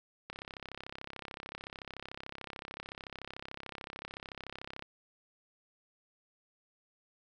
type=click train; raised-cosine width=0.3 ms; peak=-26 dBFS; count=153; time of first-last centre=0.3-4.824 s; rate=33.6 Hz; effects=none